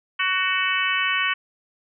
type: harmonic tone with a mistuned harmonic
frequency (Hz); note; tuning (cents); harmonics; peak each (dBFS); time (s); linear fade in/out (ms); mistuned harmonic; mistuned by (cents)
374.2; F#4; +20; 3 / 4 / 5 / 6 / 7 / 8; -27 / -27 / -27 / -27 / -27 / -27; 0.19-1.34; 10; 5; -17
effects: none